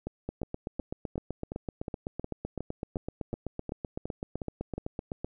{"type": "two click trains", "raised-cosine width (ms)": 2, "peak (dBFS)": [-21, -20], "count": [14, 40], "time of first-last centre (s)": [[0.07, 4.78], [0.29, 5.246]], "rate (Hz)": [2.76, 7.87], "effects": []}